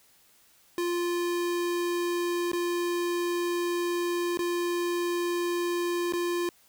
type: tone with dropouts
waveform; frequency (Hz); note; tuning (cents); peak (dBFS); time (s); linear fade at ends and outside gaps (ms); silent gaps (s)
square; 348.6; F4; -3; -27; 0.78-6.49; 1; 2.517-2.532 / 4.373-4.391 / 6.124-6.135
effects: white hiss -61 dBFS RMS until 6.68 s